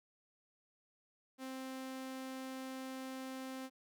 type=tone; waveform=sawtooth; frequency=262.3 Hz; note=C4; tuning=4 cents sharp; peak=-39 dBFS; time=1.38-3.7 s; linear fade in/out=50 ms; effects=none